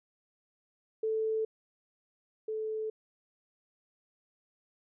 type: tone pair in turn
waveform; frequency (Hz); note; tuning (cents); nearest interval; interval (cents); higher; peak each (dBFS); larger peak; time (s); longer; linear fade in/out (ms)
sine; 439.9 / 435.9; A4 / A4; 0 / -16; unison; 16; first; -28 / -32; first; 1.03-1.45 / 2.48-2.9; neither; 5
effects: none